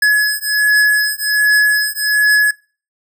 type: beating tone pair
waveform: square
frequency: 1695 / 1696.3 Hz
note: G#6 / G#6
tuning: +35 / +36 cents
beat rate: 1.3 Hz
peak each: -15 dBFS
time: 0.02-2.51 s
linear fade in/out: 5 ms
effects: noise-tail reverb RT60 0.4 s tail -24 dB re dry